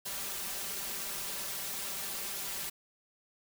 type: noise with comb filter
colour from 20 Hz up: white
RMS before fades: -38 dBFS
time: 0.05-2.7 s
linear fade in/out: 10 ms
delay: 5.1 ms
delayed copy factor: +0.8
effects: none